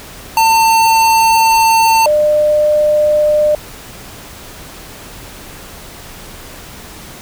square / sine tone pair in turn, 899 / 601.3 Hz, A5 / D5, +37 / +41 cents, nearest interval perfect fifth, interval 696 cents, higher first, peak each -8 / -8 dBFS, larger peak neither, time 0.37-2.06 / 2.06-3.55 s, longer first, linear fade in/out 2 ms, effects pink hiss -33 dBFS RMS until 7.21 s

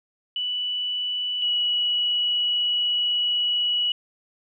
sine tone pair in turn, 2965 / 2931 Hz, F#7 / F#7, +3 / -17 cents, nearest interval unison, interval 20 cents, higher first, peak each -24 / -20 dBFS, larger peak second, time 0.36-1.42 / 1.42-3.92 s, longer second, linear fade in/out 2 ms, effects none

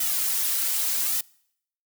blue noise with flanger, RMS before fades -25 dBFS, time 0-1.21 s, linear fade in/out 5 ms, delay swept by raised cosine 1.8 to 4.8 ms, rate 0.84 Hz, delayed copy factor -1, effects noise-tail reverb RT60 0.7 s tail -25 dB re dry

